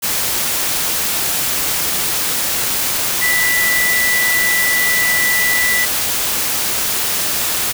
sine tone in noise, 1975.5 Hz, B6, in tune, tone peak -14 dBFS, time 3.21-5.86 s, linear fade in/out 20 ms, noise white, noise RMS -18 dBFS, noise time 0.02-7.73 s, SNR +1 dB, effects none

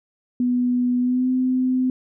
sine tone with pitch glide, 246.9 to 255.9 Hz, B3 to C4, 0 to -38 cents, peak -17 dBFS, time 0.4-1.9 s, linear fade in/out 2 ms, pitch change +62 cents, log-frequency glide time 0.99-1.29 s, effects none

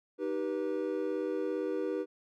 triangle chord, Eb augmented, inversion none, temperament just, 311.1 / 388.9 / 486.1 Hz, Eb4 / G4 / B4, 0 / -14 / -28 cents, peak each -34 / -33 / -33 dBFS, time 0.18-2.06 s, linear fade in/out 50 ms, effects none

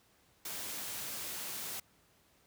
white noise, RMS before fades -41 dBFS, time 0.45-1.8 s, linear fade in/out 5 ms, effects pink hiss -68 dBFS RMS until 2.46 s + high-pass 60 Hz 12 dB/octave

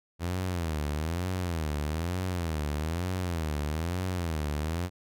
sawtooth tone with vibrato, 82.6 Hz, E2, 4 cents sharp, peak -25 dBFS, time 0.19-4.9 s, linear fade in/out 50 ms, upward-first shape sine, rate 1.1 Hz, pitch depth 200 cents each way, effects none

